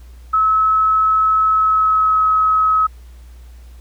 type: tone with pitch glide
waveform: sine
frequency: 1293 to 1279.6 Hz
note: E6 to D#6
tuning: -34 to +48 cents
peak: -11 dBFS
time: 0.33-2.87 s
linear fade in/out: 10 ms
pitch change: -18 cents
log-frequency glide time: 1.47-2.26 s
effects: added 60 Hz sine -36 dBFS peak until 3.8 s + pink hiss -53 dBFS RMS until 3.8 s